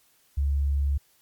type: tone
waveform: sine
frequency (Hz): 70.3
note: C#2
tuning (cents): +25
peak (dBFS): -21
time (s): 0.37-0.98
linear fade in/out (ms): 10
effects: white hiss -63 dBFS RMS until 1.21 s + MP3 96 kbps